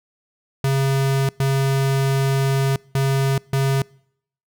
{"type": "tone bursts at uneven times", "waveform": "square", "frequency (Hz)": 135.9, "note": "C#3", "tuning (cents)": -34, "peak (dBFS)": -17, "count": 4, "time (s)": [[0.64, 1.29], [1.4, 2.76], [2.95, 3.38], [3.53, 3.82]], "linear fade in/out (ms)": 2, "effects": ["noise-tail reverb RT60 0.7 s tail -26 dB re dry"]}